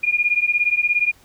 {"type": "beating tone pair", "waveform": "sine", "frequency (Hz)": [2420, 2437], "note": ["D#7", "D#7"], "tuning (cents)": [-49, -37], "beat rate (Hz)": 17, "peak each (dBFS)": -19, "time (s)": [0.03, 1.12], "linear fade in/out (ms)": 10, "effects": ["pink hiss -53 dBFS RMS until 1.24 s"]}